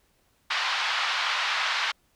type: band-pass noise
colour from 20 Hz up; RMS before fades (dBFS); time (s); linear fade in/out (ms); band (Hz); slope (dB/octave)
pink; -27; 0.5-1.92; 10; 960 to 4400; 24
effects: pink hiss -67 dBFS RMS until 2.15 s